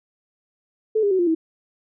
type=tone with pitch steps; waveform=sine; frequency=436.5 / 404.9 / 375.6 / 348.5 / 323.2 Hz; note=A4 / G#4 / F#4 / F4 / E4; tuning=-14 / -44 / +26 / -4 / -34 cents; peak=-16 dBFS; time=0.95-1.35 s; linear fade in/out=10 ms; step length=80 ms; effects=none